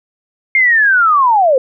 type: linear sweep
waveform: sine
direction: down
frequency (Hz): 2143 to 493.9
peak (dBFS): -7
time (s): 0.55-1.58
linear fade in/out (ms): 2
effects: none